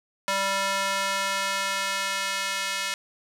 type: tone with high-pass filter sweep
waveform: square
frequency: 195.6 Hz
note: G3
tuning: 4 cents flat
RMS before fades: -27 dBFS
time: 0.28-2.94 s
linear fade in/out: 0 ms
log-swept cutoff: 850 to 1900 Hz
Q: 0.88
effects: low-pass 10000 Hz 12 dB/octave + 8-bit